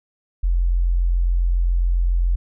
sine tone, 43.65 Hz, F1, in tune, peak -15 dBFS, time 0.43-2.36 s, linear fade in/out 10 ms, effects none

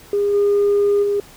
sine tone with level steps, 406.6 Hz, G#4, 37 cents flat, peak -14 / -11 / -15 dBFS, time 0.13-1.2 s, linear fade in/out 2 ms, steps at 0.33 / 1.02 s, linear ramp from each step 20 ms, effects tanh soft clip ceiling -10 dBFS + pink hiss -44 dBFS RMS until 1.36 s

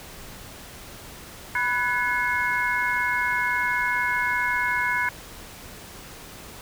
sine tone cluster, 987 / 1490 / 1699 / 2165 Hz, B5 / F#6 / G#6 / C#7, -1 / +12 / +39 / -41 cents, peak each -27 dBFS, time 1.55-5.09 s, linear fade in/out 2 ms, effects pink hiss -42 dBFS RMS until 6.61 s

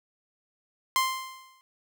sawtooth tone with exponential decay, 1046.5 Hz, C6, in tune, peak -16 dBFS, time 0.96-1.61 s, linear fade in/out 0 ms, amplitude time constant 140 ms, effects none

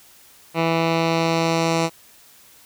10% pulse tone with low-pass filter sweep, 164.81 Hz, E3, in tune, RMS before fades -20 dBFS, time 0.54-1.9 s, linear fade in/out 50 ms, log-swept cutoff 2900 to 7200 Hz, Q 1.2, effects white hiss -50 dBFS RMS until 2.65 s

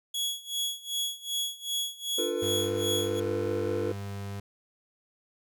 sawtooth tone with tremolo, 3350 Hz, G#7, 14 cents sharp, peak -24 dBFS, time 0.14-3.2 s, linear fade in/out 5 ms, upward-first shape sine, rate 2.6 Hz, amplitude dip 90%
triangle chord, B half-diminished seventh, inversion first, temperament equal with one note detuned, 293.7 / 349.2 / 449 / 493.9 Hz, D4 / F4 / A4 / B4, 0 / 0 / +35 / 0 cents, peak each -36 / -31 / -30 / -31 dBFS, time 2.18-3.92 s, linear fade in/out 5 ms
35% pulse tone, 99.8 Hz, G2, 32 cents sharp, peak -33 dBFS, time 2.42-4.4 s, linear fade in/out 5 ms
effects none

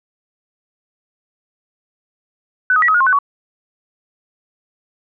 sine tone with pitch steps, 1502 / 1260 / 1934 / 1270 / 1437 / 1067 / 1501 / 1123 Hz, F#6 / D#6 / B6 / D#6 / F6 / C6 / F#6 / C#6, +26 / +21 / -37 / +35 / +49 / +34 / +24 / +22 cents, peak -10 dBFS, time 2.7-3.188 s, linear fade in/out 2 ms, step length 61 ms, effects none

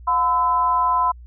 sine tone with amplitude modulation, 1013 Hz, B5, 44 cents sharp, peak -12 dBFS, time 0.07-1.12 s, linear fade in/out 10 ms, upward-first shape sine, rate 298 Hz, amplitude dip 75%, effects added 60 Hz sine -38 dBFS peak until 1.26 s

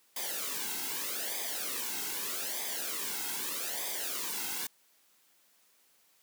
white noise with flanger, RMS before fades -36 dBFS, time 0.16-4.67 s, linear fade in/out 5 ms, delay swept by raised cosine 0.71 to 1.71 ms, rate 0.81 Hz, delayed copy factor -0.75, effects white hiss -67 dBFS RMS until 6.22 s + high-pass 200 Hz 12 dB/octave

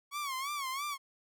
sawtooth tone with vibrato, 1108.7 Hz, C#6, in tune, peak -31 dBFS, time 0.11-0.98 s, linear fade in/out 50 ms, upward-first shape sine, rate 3 Hz, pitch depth 120 cents each way, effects none

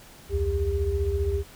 sine tone cluster, 67.4 / 82.5 / 400 Hz, C#2 / E2 / G4, -48 / +2 / +35 cents, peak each -27 dBFS, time 0.29-1.44 s, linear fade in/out 50 ms, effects pink hiss -49 dBFS RMS until 1.55 s

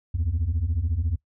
sine beating tone pair, 73.42 / 87.42 Hz, D2 / F2, 0 / +2 cents, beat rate 14 Hz, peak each -24 / -22 dBFS, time 0.14-1.16 s, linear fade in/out 10 ms, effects noise-tail reverb RT60 0.1 s tail -22 dB re dry + tanh soft clip ceiling -19 dBFS

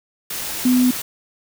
sine tone in noise, 250.9 Hz, B3, 28 cents sharp, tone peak -12 dBFS, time 0.65-0.91 s, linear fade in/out 5 ms, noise white, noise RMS -27 dBFS, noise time 0.3-1.02 s, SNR +12 dB, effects none

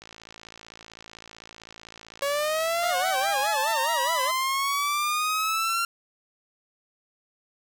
click train, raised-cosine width 0.2 ms, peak -26 dBFS, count 192, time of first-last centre 0.02-3.449 s, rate 55.7 Hz
sawtooth linear sweep, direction up, 554.4 to 1380 Hz, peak -20 dBFS, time 2.22-5.85 s, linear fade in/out 2 ms
25% pulse tone with vibrato, 593 Hz, D5, 17 cents sharp, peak -25 dBFS, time 2.82-4.32 s, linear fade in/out 20 ms, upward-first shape sine, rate 4.8 Hz, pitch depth 220 cents each way
effects none

